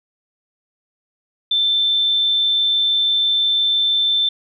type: tone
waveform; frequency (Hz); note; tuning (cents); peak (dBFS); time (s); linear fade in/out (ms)
sine; 3547; A7; +13; -14; 1.51-4.29; 5
effects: none